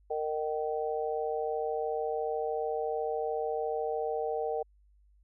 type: harmonic tone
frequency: 153.8 Hz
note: D#3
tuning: 20 cents flat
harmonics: 3 / 4 / 5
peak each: -32 / -36 / -35 dBFS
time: 0.1-4.63 s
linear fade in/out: 10 ms
effects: added 50 Hz sine -60 dBFS peak until 5.23 s